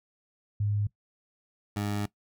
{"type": "tone pair in turn", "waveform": ["sine", "20% pulse"], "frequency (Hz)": [103.3, 102.89], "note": ["G#2", "G#2"], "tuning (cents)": [-9, -16], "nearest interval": "unison", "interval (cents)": 7, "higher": "first", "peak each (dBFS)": [-25, -24], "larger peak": "second", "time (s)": [[0.6, 0.87], [1.76, 2.06]], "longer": "second", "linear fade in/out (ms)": 5, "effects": ["noise-tail reverb RT60 0.1 s tail -19 dB re dry"]}